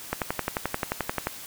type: click train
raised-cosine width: 0.5 ms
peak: -10 dBFS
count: 14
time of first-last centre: 0.13-1.27 s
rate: 11.4 Hz
effects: white hiss -41 dBFS RMS until 1.46 s